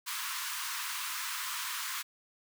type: high-pass noise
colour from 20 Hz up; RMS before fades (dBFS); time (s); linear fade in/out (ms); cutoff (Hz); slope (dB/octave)
pink; -37; 0.06-2.03; 20; 960; 96
effects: none